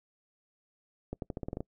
accelerating click train, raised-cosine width 2 ms, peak -22 dBFS, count 9, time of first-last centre 1.13-1.605 s, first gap 92 ms, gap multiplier 0.87, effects noise-tail reverb RT60 0.1 s tail -25 dB re dry

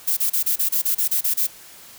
violet noise bursts, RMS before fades -20 dBFS, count 11, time 0.07-1.47 s, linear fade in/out 10 ms, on 100 ms, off 30 ms, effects white hiss -44 dBFS RMS until 1.98 s

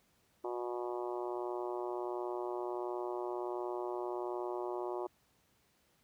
harmonic tone, 121.4 Hz, B2, 29 cents flat, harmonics 3 / 4 / 5 / 6 / 7 / 8 / 9 / 10, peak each -38 / -48 / -44 / -47 / -46 / -47 / -50 / -57 dBFS, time 0.44-5.07 s, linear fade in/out 5 ms, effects pink hiss -72 dBFS RMS until 6.03 s + high-pass 60 Hz 12 dB/octave

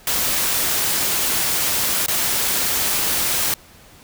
white noise with dropouts, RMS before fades -20 dBFS, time 0.07-3.54 s, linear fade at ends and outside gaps 2 ms, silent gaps 2.062-2.082 s, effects pink hiss -47 dBFS RMS until 4.03 s

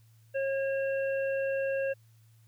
harmonic tone, 543 Hz, C#5, 36 cents flat, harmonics 1 / 3 / 5, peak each -28 / -38 / -42 dBFS, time 0.34-1.94 s, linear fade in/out 20 ms, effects added 112 Hz sine -57 dBFS peak until 2.47 s + white hiss -70 dBFS RMS until 2.47 s

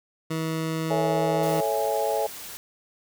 20% pulse tone, 160.7 Hz, E3, 44 cents flat, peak -21 dBFS, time 0.3-1.61 s, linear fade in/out 10 ms
sine chord, A major seventh, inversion none, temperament equal, 440 / 554.4 / 659.3 / 830.6 Hz, A4 / C#5 / E5 / G#5, 0 / 0 / 0 / 0 cents, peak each -28 dBFS, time 0.9-2.27 s, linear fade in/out 10 ms
white noise, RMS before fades -39 dBFS, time 1.43-2.57 s, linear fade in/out 0 ms
effects none

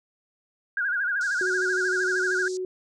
sine tone with vibrato, 1530 Hz, G6, 42 cents flat, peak -23 dBFS, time 0.77-2.48 s, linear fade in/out 2 ms, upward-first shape sine, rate 13 Hz, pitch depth 130 cents each way
white band-pass noise, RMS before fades -42 dBFS, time 1.21-2.57 s, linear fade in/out 0 ms, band 4300 to 7600 Hz, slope 48 dB/octave
sine tone, 370 Hz, F#4, in tune, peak -27 dBFS, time 1.41-2.65 s, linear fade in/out 2 ms
effects none

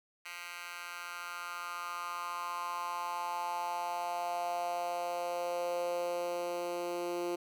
10% pulse tone with high-pass filter sweep, 174.61 Hz, F3, in tune, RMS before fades -37 dBFS, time 0.25-7.36 s, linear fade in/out 10 ms, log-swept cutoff 1800 to 370 Hz, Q 4.4, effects none

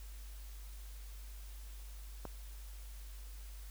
click, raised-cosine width 1 ms, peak -28 dBFS, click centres 2.253 s, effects added 50 Hz sine -46 dBFS peak until 3.7 s + white hiss -59 dBFS RMS until 3.7 s

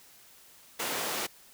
pink high-pass noise, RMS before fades -33 dBFS, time 0.79-1.27 s, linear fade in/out 10 ms, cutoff 370 Hz, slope 12 dB/octave, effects white hiss -56 dBFS RMS until 1.53 s

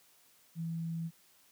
sine tone, 165.1 Hz, E3, 3 cents sharp, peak -34 dBFS, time 0.55-1.11 s, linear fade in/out 50 ms, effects white hiss -65 dBFS RMS until 1.51 s + high-pass 80 Hz 12 dB/octave

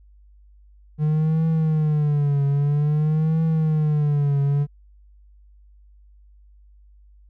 triangle tone with vibrato, 150.6 Hz, D3, 44 cents sharp, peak -15 dBFS, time 0.98-4.67 s, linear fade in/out 50 ms, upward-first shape triangle, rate 0.51 Hz, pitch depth 130 cents each way, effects added 50 Hz sine -48 dBFS peak until 7.29 s

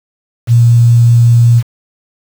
sine tone with quantisation, 117.9 Hz, A#2, 20 cents sharp, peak -3 dBFS, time 0.47-1.63 s, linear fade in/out 50 ms, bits 5, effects none

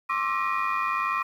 sine tone cluster, 1064 / 1165 / 1323 / 1899 / 2441 Hz, C6 / D6 / E6 / A#6 / D#7, +29 / -14 / +6 / +32 / -34 cents, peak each -27 / -28 / -31 / -33 / -32 dBFS, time 0.09-1.23 s, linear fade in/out 10 ms, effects tanh soft clip ceiling -17 dBFS + 9-bit

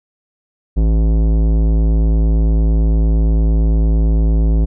sine tone with tanh clipping, 54.4 Hz, A1, 19 cents flat, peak -12 dBFS, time 0.76-4.66 s, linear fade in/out 20 ms, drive 16 dB, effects none

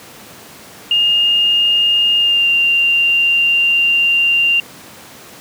sine tone with pitch glide, 2831 to 2782 Hz, F7 to F7, +23 to -7 cents, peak -10 dBFS, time 0.91-4.6 s, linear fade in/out 2 ms, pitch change -30 cents, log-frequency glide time 2.17-2.49 s, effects pink hiss -37 dBFS RMS until 5.4 s + high-pass 150 Hz 12 dB/octave

